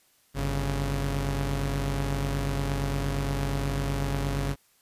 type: tone pair together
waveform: sawtooth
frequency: 49 / 138.59 Hz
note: G1 / C#3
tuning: 0 / 0 cents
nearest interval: octave + tritone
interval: 1800 cents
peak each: -25 / -25 dBFS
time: 0.34-4.56 s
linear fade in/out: 50 ms
effects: white hiss -64 dBFS RMS until 4.81 s + resampled to 32000 Hz